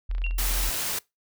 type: tone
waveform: sine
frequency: 41.99 Hz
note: E1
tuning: 33 cents sharp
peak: -24 dBFS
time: 0.09-0.7 s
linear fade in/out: 10 ms
type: clicks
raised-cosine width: 0.3 ms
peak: -29 dBFS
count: 10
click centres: 0.113 / 0.15 / 0.182 / 0.218 / 0.265 / 0.31 / 0.389 / 0.43 / 0.465 / 0.522 s
type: tone with exponential decay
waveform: sine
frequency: 2751 Hz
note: F7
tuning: 27 cents flat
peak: -26 dBFS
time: 0.24-0.42 s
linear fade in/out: 1 ms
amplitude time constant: 38 ms
type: noise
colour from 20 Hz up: white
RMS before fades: -29 dBFS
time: 0.38-0.99 s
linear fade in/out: 5 ms
effects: noise-tail reverb RT60 0.2 s tail -23 dB re dry